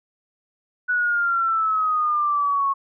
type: exponential sweep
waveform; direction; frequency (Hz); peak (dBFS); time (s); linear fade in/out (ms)
sine; down; 1482 to 1094; -18; 0.88-2.74; 20
effects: none